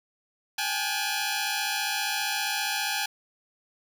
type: tone cluster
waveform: 10% pulse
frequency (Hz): 797 / 852 / 1453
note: G5 / G#5 / F#6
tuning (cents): +28 / +44 / -32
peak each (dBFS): -22 / -22 / -26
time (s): 0.58-3.06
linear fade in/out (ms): 5
effects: none